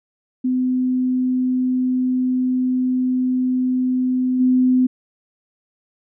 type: tone with level steps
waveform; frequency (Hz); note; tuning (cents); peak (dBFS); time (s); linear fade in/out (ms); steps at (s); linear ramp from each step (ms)
sine; 254.4; C4; -48; -16 / -12; 0.44-4.87; 10; 4.39; 20
effects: none